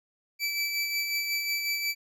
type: tone with tremolo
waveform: 25% pulse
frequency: 2316 Hz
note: D7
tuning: 25 cents flat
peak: -22 dBFS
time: 0.39-1.95 s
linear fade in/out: 50 ms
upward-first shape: sine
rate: 5.5 Hz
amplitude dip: 40%
effects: none